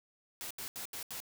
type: noise bursts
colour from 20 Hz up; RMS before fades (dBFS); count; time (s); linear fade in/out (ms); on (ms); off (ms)
white; -42; 5; 0.41-1.202; 0; 96; 78
effects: none